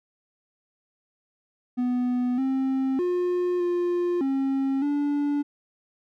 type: tone with pitch steps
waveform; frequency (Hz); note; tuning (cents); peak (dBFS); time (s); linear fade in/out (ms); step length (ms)
triangle; 247.7 / 265.3 / 357 / 351.7 / 270.3 / 289; B3 / C4 / F4 / F4 / C#4 / D4; +5 / +24 / +38 / +12 / -44 / -28; -20; 1.77-5.43; 20; 610
effects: none

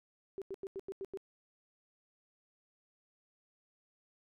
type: tone bursts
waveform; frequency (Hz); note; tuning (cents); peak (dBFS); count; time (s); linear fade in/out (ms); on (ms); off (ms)
sine; 388.2; G4; -17; -38; 7; 0.38-1.173; 0; 37; 89
effects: none

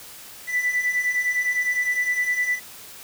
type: beating tone pair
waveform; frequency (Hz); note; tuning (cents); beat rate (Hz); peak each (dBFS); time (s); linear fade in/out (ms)
triangle; 1975.5 / 1985.3; B6 / B6; 0 / +9; 9.8; -24 / -19; 0.47-2.6; 50
effects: tanh soft clip ceiling -15 dBFS + white hiss -42 dBFS RMS until 3.03 s

